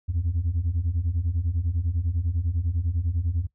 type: beating tone pair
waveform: sine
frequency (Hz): 79 / 89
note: D#2 / F2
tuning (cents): +27 / +33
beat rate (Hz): 10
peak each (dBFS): -25 / -23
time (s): 0.08-3.47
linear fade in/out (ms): 20
effects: noise-tail reverb RT60 0.1 s tail -18 dB re dry + tanh soft clip ceiling -19 dBFS